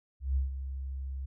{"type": "tone with ADSR envelope", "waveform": "sine", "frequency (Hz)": 66.9, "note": "C2", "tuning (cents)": 39, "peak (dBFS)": -24, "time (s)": [0.2, 1.26], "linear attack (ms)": 160, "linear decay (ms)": 140, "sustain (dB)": -10, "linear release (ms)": 9, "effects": []}